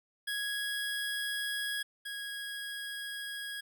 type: tone pair in turn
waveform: 25% pulse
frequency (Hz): 1661.2 / 1652.3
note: G#6 / G#6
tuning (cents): 0 / -9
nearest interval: unison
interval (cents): 9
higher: first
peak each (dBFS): -29 / -34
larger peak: first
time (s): 0.27-1.83 / 2.05-3.61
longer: neither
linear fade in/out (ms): 10
effects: none